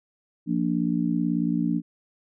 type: harmonic tone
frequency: 58.27 Hz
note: A#1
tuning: in tune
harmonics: 3 / 4 / 5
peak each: -26 / -26 / -26 dBFS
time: 0.46-1.82 s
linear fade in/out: 50 ms
effects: none